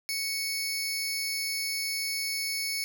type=tone pair together; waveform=25% pulse; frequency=2217 / 5273 Hz; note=C#7 / E8; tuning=0 / 0 cents; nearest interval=octave + minor third; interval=1500 cents; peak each=-28 dBFS; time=0.09-2.84 s; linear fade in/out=0 ms; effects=none